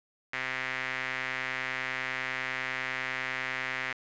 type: tone with band-pass filter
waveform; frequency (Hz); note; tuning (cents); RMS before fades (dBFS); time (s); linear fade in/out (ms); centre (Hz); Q
sawtooth; 130; C3; -11; -34; 0.33-3.93; 5; 2000; 3.5
effects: resampled to 16000 Hz + 9-bit